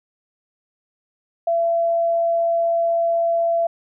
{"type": "tone", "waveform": "sine", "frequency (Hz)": 674, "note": "E5", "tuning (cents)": 38, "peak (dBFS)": -16, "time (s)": [1.47, 3.67], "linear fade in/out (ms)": 5, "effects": []}